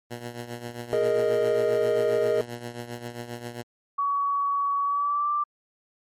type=tone with tremolo; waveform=10% pulse; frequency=119.6 Hz; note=A#2; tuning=45 cents sharp; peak=-23 dBFS; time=0.1-3.63 s; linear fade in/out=20 ms; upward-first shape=triangle; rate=7.5 Hz; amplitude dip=75%
type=chord; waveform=triangle; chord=Ab suspended second; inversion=none; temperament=equal; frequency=415.3 / 466.2 / 622.3 Hz; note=Ab4 / Bb4 / Eb5; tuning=0 / 0 / 0 cents; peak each=-23 dBFS; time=0.93-2.41 s; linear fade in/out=0 ms
type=tone with pitch glide; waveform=sine; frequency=1129 to 1176.9 Hz; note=C#6 to D6; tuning=+31 to +3 cents; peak=-22 dBFS; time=3.98-5.44 s; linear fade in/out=10 ms; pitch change=+72 cents; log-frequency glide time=4.83-5.31 s
effects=MP3 64 kbps